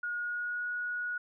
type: tone with pitch glide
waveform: sine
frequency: 1439 to 1456.6 Hz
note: F#6 to F#6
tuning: -49 to -28 cents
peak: -32 dBFS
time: 0.03-1.18 s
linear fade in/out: 5 ms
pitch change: +21 cents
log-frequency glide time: 0.18-0.68 s
effects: none